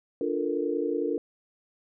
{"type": "chord", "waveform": "sine", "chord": "Bb major seventh", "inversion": "first", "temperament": "equal with one note detuned", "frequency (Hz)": [293.7, 349.2, 440, 470.8], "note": ["D4", "F4", "A4", "Bb4"], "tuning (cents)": [0, 0, 0, 17], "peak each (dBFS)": -31, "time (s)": [0.21, 1.18], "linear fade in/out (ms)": 2, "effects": []}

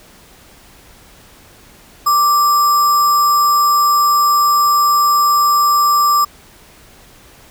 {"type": "tone with sample-and-hold", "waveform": "sine", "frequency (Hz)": 1173, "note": "D6", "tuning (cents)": -2, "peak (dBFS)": -9, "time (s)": [2.06, 6.25], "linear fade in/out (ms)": 10, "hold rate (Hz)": 6300, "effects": ["pink hiss -44 dBFS RMS until 7.5 s"]}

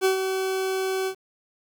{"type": "tone with ADSR envelope", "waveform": "40% pulse", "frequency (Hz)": 380, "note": "F#4", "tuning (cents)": 46, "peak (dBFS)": -16, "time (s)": [0.01, 1.15], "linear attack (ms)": 40, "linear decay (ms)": 110, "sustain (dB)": -7, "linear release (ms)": 79, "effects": ["9-bit"]}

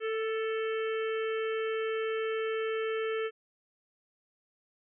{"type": "harmonic tone with a mistuned harmonic", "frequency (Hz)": 443.1, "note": "A4", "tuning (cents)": 12, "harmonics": [1, 3, 4, 5, 6, 7], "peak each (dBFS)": [-30, -40, -42, -44, -46, -47], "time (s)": [0, 3.31], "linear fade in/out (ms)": 50, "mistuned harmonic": 4, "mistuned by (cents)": -21, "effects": []}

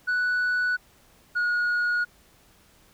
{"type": "tone pair in turn", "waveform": "sine", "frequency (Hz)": [1480, 1446.2], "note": ["F#6", "F#6"], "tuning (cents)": [0, -40], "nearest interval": "unison", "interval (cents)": 40, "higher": "first", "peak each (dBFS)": -19, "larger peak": "neither", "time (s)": [[0.07, 0.77], [1.35, 2.05]], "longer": "neither", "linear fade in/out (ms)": 20, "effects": ["tanh soft clip ceiling -21 dBFS", "pink hiss -58 dBFS RMS until 2.93 s"]}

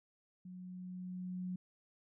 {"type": "tone with level ramp", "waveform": "sine", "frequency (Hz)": 182.3, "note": "F#3", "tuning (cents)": -25, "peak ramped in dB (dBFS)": [-47, -37], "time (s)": [0.45, 1.56], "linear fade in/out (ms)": 5, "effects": []}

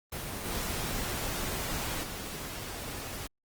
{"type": "noise with level steps", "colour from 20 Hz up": "pink", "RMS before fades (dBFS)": [-37, -34, -39], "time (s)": [0.12, 3.27], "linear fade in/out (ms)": 5, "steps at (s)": [0.44, 2.02], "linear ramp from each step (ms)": 20, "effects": ["Opus 24 kbps"]}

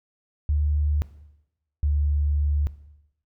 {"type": "tone pair in turn", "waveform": "sine", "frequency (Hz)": [74.1, 73.12], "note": ["D2", "D2"], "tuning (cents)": [16, -7], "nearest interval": "unison", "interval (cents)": 23, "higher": "first", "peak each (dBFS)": -19, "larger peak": "neither", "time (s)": [[0.49, 1.02], [1.83, 2.67]], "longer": "second", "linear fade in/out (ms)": 0, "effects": ["noise-tail reverb RT60 0.9 s tail -17 dB re dry"]}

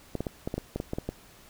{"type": "clicks", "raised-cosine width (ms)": 2, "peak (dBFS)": -17, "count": 11, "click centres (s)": [0.153, 0.206, 0.268, 0.475, 0.541, 0.58, 0.76, 0.801, 0.934, 0.985, 1.09], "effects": ["pink hiss -54 dBFS RMS until 1.49 s"]}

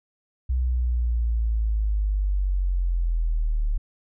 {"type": "linear sweep", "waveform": "sine", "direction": "down", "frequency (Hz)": [63.6, 36.46], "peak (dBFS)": -20, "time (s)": [0.49, 3.78], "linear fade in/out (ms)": 10, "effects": []}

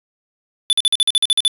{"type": "tone bursts", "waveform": "square", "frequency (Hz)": 3492, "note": "A7", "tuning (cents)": -14, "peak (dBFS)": -12, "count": 11, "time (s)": [0.7, 1.479], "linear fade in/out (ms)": 0, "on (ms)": 29, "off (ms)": 46, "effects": ["resampled to 32000 Hz"]}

